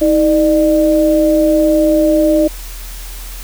sine tone pair together, 318.5 / 600 Hz, D#4 / D5, +41 / +37 cents, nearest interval major seventh, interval 1096 cents, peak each -11 dBFS, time 0.01-2.48 s, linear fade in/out 10 ms, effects added 41 Hz sine -26 dBFS peak until 3.43 s + white hiss -33 dBFS RMS until 3.43 s

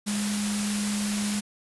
sine tone in noise, 206.4 Hz, G#3, 10 cents flat, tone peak -26 dBFS, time 0.06-1.41 s, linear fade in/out 20 ms, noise white, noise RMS -31 dBFS, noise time 0.06-1.41 s, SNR +2 dB, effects resampled to 24000 Hz

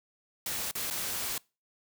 white noise with dropouts, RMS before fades -34 dBFS, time 0.46-1.38 s, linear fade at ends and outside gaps 2 ms, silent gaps 0.712-0.752 / 0.902-0.908 s, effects noise-tail reverb RT60 0.3 s tail -25 dB re dry

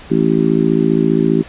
harmonic tone, 55 Hz, A1, in tune, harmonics 3 / 4 / 5 / 6 / 7, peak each -17 / -17 / -17 / -17 / -17 dBFS, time 0.1-1.43 s, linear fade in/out 20 ms, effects pink hiss -37 dBFS RMS until 1.48 s + resampled to 8000 Hz

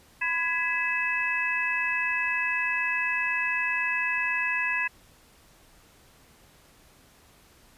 sine tone cluster, 1002 / 1668 / 1996 / 2596 Hz, B5 / G#6 / B6 / E7, +25 / +7 / +18 / -27 cents, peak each -34 / -29 / -31 / -28 dBFS, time 0.21-4.88 s, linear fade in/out 10 ms, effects pink hiss -57 dBFS RMS until 7.77 s + resampled to 32000 Hz

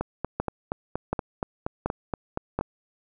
two click trains, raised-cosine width 1 ms, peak -13 / -11 dBFS, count 12 / 4, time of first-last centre 0.01-2.61 / 0.4-2.59 s, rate 4.23 / 1.37 Hz, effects none

